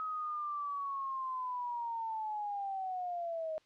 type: linear sweep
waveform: sine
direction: down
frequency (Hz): 1274 to 622.3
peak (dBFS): -35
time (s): 0-3.58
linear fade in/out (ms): 0
effects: white hiss -69 dBFS RMS until 3.65 s + low-pass 4000 Hz 12 dB/octave